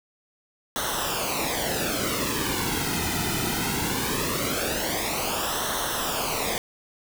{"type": "noise with flanger", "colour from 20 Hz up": "pink", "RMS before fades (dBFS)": -27, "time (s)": [0.76, 6.58], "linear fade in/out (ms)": 0, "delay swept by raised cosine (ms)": [0.41, 1.81], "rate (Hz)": 0.2, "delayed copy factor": -0.75, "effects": []}